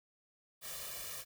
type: noise with comb filter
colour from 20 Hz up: white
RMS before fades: -44 dBFS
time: 0.61-1.25 s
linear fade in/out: 50 ms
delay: 1.7 ms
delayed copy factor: +1
effects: none